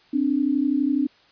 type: tone pair together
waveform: sine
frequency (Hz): 262.1 / 294.2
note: C4 / D4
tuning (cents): +3 / +3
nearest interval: major second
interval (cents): 200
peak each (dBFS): -22 / -21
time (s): 0.13-1.07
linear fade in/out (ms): 10
effects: white hiss -56 dBFS RMS until 1.31 s + resampled to 11025 Hz